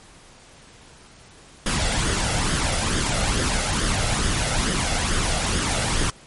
pink noise with flanger, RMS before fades -22 dBFS, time 1.66-6.1 s, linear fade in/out 2 ms, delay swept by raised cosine 0.59 to 1.49 ms, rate 2.3 Hz, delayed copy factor +0.5, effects pink hiss -48 dBFS RMS until 6.26 s + MP3 48 kbps

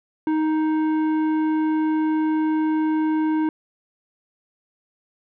triangle tone with tanh clipping, 312.3 Hz, D#4, 7 cents sharp, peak -20 dBFS, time 0.27-3.49 s, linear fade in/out 2 ms, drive 15 dB, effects none

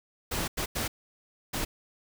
pink noise bursts at uneven times, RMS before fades -31 dBFS, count 4, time 0.31-0.48 / 0.57-0.66 / 0.75-0.88 / 1.53-1.65 s, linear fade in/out 10 ms, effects none

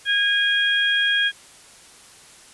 harmonic tone, 819 Hz, G#5, 24 cents flat, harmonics 2 / 3 / 4, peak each -19 / -29 / -21 dBFS, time 0.05-1.32 s, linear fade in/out 50 ms, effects white hiss -47 dBFS RMS until 2.53 s + resampled to 24000 Hz

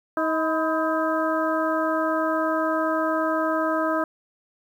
harmonic tone with a mistuned harmonic, 317.4 Hz, D#4, 35 cents sharp, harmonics 1 / 2 / 3 / 4 / 5, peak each -26 / -25 / -30 / -27 / -31 dBFS, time 0.17-4.04 s, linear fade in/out 2 ms, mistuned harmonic 3, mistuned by +87 cents, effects 9-bit

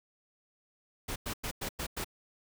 pink noise bursts, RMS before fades -36 dBFS, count 6, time 1.08-2.045 s, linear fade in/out 10 ms, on 80 ms, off 97 ms, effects none

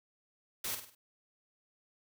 white noise with echo, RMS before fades -37 dBFS, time 0.64-0.75 s, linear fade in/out 5 ms, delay 50 ms, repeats 4, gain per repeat -7 dB, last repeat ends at 0.95 s, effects none

